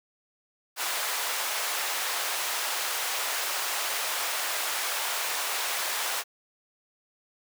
pink high-pass noise, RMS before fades -30 dBFS, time 0.76-6.24 s, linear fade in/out 50 ms, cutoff 780 Hz, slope 12 dB/octave, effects high-pass 400 Hz 12 dB/octave

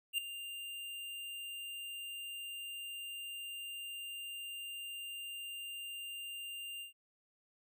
square tone with ADSR envelope, 2794 Hz, F7, in tune, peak -30 dBFS, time 0.13-6.93 s, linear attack 51 ms, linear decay 3 ms, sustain -13 dB, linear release 120 ms, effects none

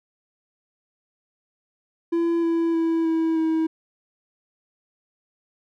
triangle tone with pitch steps, 336.9 / 332.8 / 328.8 / 324.9 / 320.9 Hz, E4 / E4 / E4 / E4 / E4, +38 / +17 / -4 / -25 / -46 cents, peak -17 dBFS, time 2.12-3.67 s, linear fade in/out 10 ms, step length 310 ms, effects none

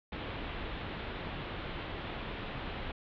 pink low-pass noise, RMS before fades -40 dBFS, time 0.12-2.92 s, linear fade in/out 5 ms, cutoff 3700 Hz, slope 48 dB/octave, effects none

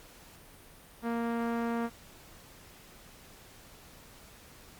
sawtooth tone with low-pass filter, 233.1 Hz, A#3, in tune, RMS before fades -32 dBFS, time 1.02-1.9 s, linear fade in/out 50 ms, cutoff 1500 Hz, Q 1.1, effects pink hiss -54 dBFS RMS until 4.79 s + Opus 48 kbps

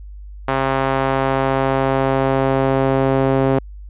sawtooth tone with band-pass filter sweep, 134.2 Hz, C3, 44 cents sharp, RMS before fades -17 dBFS, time 0.48-3.59 s, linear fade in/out 5 ms, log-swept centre 990 to 460 Hz, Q 0.98, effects added 50 Hz sine -32 dBFS peak until 3.89 s + resampled to 8000 Hz

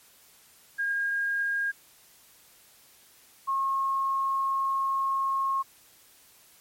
sine tone pair in turn, 1622 / 1082.6 Hz, G#6 / C#6, -41 / -41 cents, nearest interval perfect fifth, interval 700 cents, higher first, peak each -25 / -24 dBFS, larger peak second, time 0.78-1.72 / 3.47-5.63 s, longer second, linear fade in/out 20 ms, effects white hiss -57 dBFS RMS until 6.6 s + MP3 64 kbps

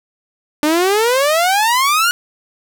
sawtooth exponential sweep, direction up, 293.7 to 1464 Hz, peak -8 dBFS, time 0.63-2.11 s, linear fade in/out 0 ms, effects none

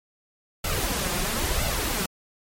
pink noise with flanger, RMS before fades -26 dBFS, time 0.64-2.06 s, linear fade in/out 5 ms, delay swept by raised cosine 1.4 to 5.7 ms, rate 1 Hz, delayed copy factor +0.6, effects MP3 64 kbps

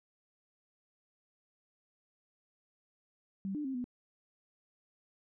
sine tone with pitch steps, 194.2 / 297.4 / 266.1 / 247.5 Hz, G3 / D4 / C4 / B3, -16 / +22 / +29 / +4 cents, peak -34 dBFS, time 3.45-3.842 s, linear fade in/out 0 ms, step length 98 ms, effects none

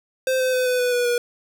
square tone with pitch steps, 520 / 513.4 / 507 / 500.5 / 494.2 / 488 / 481.8 Hz, C5 / C5 / B4 / B4 / B4 / B4 / B4, -11 / -33 / +45 / +23 / +1 / -21 / -43 cents, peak -19 dBFS, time 0.27-1.18 s, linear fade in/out 2 ms, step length 130 ms, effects none

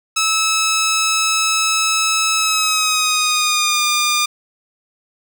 10% pulse tone with pitch glide, 1300 to 1206 Hz, E6 to D6, -24 to +46 cents, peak -6 dBFS, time 0.16-4.26 s, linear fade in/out 10 ms, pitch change -130 cents, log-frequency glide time 2.36-3.84 s, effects none

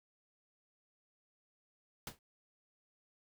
pink noise with exponential decay, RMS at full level -39 dBFS, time 2.07-2.19 s, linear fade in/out 2 ms, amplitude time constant 24 ms, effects none

